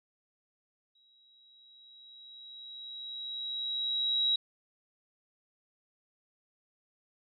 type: tone with exponential growth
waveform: sine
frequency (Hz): 3856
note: B7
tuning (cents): -42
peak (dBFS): -24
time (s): 0.95-4.36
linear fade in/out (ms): 5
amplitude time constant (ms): 740
effects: none